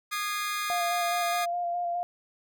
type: chord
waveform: sawtooth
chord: Ab major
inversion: second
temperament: equal with one note detuned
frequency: 1226 / 1661.2 / 2093 Hz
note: Eb6 / Ab6 / C7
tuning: -26 / 0 / 0 cents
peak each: -27 / -33 / -33 dBFS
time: 0.11-1.46 s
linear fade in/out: 20 ms
type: tone with vibrato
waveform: sine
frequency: 698.5 Hz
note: F5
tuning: in tune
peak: -27 dBFS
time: 0.7-2.03 s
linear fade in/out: 0 ms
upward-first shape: square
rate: 4.8 Hz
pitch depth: 17 cents each way
effects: none